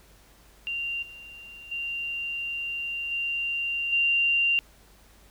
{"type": "tone with level steps", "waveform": "sine", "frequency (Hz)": 2776, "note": "F7", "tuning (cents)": -11, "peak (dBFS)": [-28, -42, -29, -26, -20], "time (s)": [0.67, 4.59], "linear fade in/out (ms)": 0, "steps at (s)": [1.02, 1.71, 3.11, 3.92], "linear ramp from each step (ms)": 10, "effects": ["added 50 Hz sine -57 dBFS peak until 5.3 s", "pink hiss -57 dBFS RMS until 5.3 s"]}